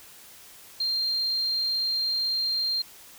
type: tone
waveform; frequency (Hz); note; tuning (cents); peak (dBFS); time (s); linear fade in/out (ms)
sine; 4186; C8; 0; -23; 0.8-2.82; 5
effects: tanh soft clip ceiling -19 dBFS + white hiss -49 dBFS RMS until 3.18 s